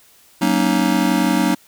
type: chord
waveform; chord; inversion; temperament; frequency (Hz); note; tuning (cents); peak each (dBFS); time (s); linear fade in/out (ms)
square; D# minor seventh; first; just; 186.68 / 233.3 / 280 / 311.1; F#3 / A#3 / C#4 / D#4; +16 / +2 / +18 / 0; -21; 0.41-1.55; 10
effects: white hiss -51 dBFS RMS until 1.67 s